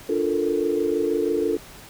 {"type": "chord", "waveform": "sine", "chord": "Bb major seventh", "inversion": "first", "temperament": "equal", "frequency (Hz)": [293.7, 349.2, 440, 466.2], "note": ["D4", "F4", "A4", "Bb4"], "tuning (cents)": [0, 0, 0, 0], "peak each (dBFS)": [-27, -25, -23, -29], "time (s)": [0.09, 1.57], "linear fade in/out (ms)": 5, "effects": ["pink hiss -44 dBFS RMS until 1.89 s"]}